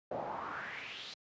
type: noise with band-pass filter sweep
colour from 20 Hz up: brown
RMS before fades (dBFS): -42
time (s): 0.11-1.14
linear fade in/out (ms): 5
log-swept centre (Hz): 600 to 4300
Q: 3.7
effects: high-pass 100 Hz 12 dB/octave + resampled to 16000 Hz